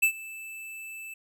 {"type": "tone with ADSR envelope", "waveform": "square", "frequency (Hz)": 2637, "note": "E7", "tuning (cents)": 0, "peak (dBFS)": -18, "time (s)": [0.02, 1.14], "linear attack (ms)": 14, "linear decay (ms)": 84, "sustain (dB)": -21, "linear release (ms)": 5, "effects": []}